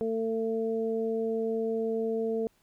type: harmonic tone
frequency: 224.5 Hz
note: A3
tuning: 35 cents sharp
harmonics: 1 / 2 / 3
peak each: -33 / -28 / -40 dBFS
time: 0.01-2.47 s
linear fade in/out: 0 ms
effects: pink hiss -68 dBFS RMS until 2.62 s